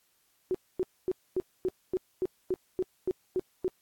sine tone bursts, 370 Hz, F#4, in tune, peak -25 dBFS, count 12, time 0.51-3.68 s, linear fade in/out 0 ms, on 35 ms, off 250 ms, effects white hiss -70 dBFS RMS until 3.81 s + AAC 64 kbps

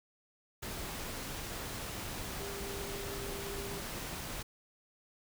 sine tone in noise, 398.7 Hz, G4, 29 cents sharp, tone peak -43 dBFS, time 2.39-3.8 s, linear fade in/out 10 ms, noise pink, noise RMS -41 dBFS, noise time 0.62-4.43 s, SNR -5 dB, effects none

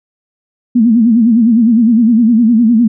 sine tone with vibrato, 229.7 Hz, A#3, 25 cents flat, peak -5 dBFS, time 0.75-2.88 s, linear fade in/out 10 ms, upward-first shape sine, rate 9.8 Hz, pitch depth 120 cents each way, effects none

